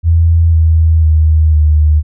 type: tone with pitch steps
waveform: sine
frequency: 83 / 80.68 / 78.43 / 76.24 Hz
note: E2 / E2 / D#2 / D#2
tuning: +12 / -37 / +14 / -35 cents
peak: -5 dBFS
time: 0.03-2.03 s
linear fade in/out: 50 ms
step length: 500 ms
effects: none